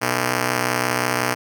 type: ring-modulated tone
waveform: 5% pulse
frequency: 185 Hz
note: F#3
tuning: in tune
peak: -5 dBFS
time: 0.01-1.35 s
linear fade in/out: 20 ms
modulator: 59.6 Hz
effects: none